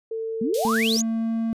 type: tone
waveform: sine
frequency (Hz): 448.1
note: A4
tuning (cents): +32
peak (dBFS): -26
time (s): 0.11-0.97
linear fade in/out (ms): 5
type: exponential sweep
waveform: sine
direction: up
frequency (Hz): 203.4 to 6980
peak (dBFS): -22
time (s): 0.41-1.02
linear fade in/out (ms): 5
type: high-pass noise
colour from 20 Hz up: pink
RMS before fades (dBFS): -35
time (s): 0.54-1.01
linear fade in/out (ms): 2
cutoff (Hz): 3400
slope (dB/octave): 24
type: tone with pitch glide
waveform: triangle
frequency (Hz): 224.8 to 226.6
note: A3 to A#3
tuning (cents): +37 to -49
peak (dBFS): -20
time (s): 0.65-1.53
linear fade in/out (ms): 0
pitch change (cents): +14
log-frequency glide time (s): 0.94-1.33
effects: resampled to 32000 Hz